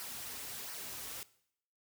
white noise with flanger, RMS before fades -44 dBFS, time 0-1.23 s, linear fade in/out 0 ms, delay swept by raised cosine 0.27 to 5.97 ms, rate 1.4 Hz, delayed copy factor -0.55, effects noise-tail reverb RT60 0.7 s tail -19 dB re dry

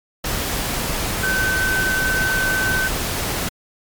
sine tone in noise, 1529 Hz, G6, 44 cents flat, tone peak -18 dBFS, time 1.23-2.88 s, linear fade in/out 5 ms, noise pink, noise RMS -23 dBFS, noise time 0.24-3.49 s, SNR +2 dB, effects MP3 96 kbps

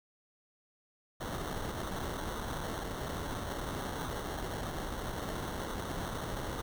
pink noise with sample-and-hold, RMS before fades -38 dBFS, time 1.2-6.62 s, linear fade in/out 10 ms, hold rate 2450 Hz, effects none

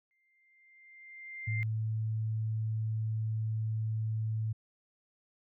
sine tone with exponential growth, 2096 Hz, C7, 2 cents sharp, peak -34 dBFS, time 0.11-1.63 s, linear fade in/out 0 ms, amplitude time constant 330 ms
sine tone, 110 Hz, A2, in tune, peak -30 dBFS, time 1.47-4.53 s, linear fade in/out 10 ms
effects none

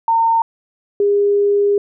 sine tone pair in turn, 912 / 406.2 Hz, A#5 / G#4, -38 / -38 cents, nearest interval octave + major second, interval 1400 cents, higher first, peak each -11 dBFS, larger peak neither, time 0.08-0.42 / 1-1.78 s, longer second, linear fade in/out 2 ms, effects none

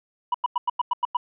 triangle tone bursts, 978 Hz, B5, 17 cents flat, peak -17 dBFS, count 8, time 0.32-1.17 s, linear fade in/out 5 ms, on 24 ms, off 94 ms, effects resampled to 8000 Hz

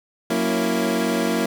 25% pulse chord, F# dominant seventh, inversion none, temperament equal with one note detuned, 183.72 / 233.1 / 277.2 / 329.6 Hz, F#3 / A#3 / C#4 / E4, -12 / 0 / 0 / 0 cents, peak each -23 / -19 / -25 / -21 dBFS, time 0.3-1.46 s, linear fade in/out 5 ms, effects none

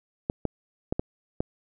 clicks, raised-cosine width 2 ms, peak -12 dBFS, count 5, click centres 0.299 / 0.453 / 0.925 / 0.995 / 1.405 s, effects none

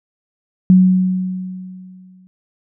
sine tone with exponential decay, 185 Hz, F#3, in tune, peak -4 dBFS, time 0.7-2.27 s, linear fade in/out 0 ms, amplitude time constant 340 ms, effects none

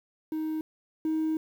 triangle tone pair in turn, 313 / 315.7 Hz, D#4 / D#4, +10 / +25 cents, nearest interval unison, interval 15 cents, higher second, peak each -26 / -22 dBFS, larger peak second, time 0.32-0.61 / 1.05-1.37 s, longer second, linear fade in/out 2 ms, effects tanh soft clip ceiling -21 dBFS + 9-bit

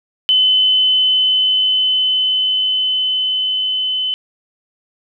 sine tone with level ramp, 3033 Hz, F#7, 42 cents sharp, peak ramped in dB -9 to -16 dBFS, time 0.29-4.14 s, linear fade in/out 0 ms, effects none

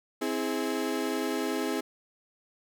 35% pulse chord, C augmented, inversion none, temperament equal with one note detuned, 261.6 / 324.3 / 415.3 Hz, C4 / E4 / G#4, 0 / -28 / 0 cents, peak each -31 dBFS, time 0.21-1.81 s, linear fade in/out 10 ms, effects none

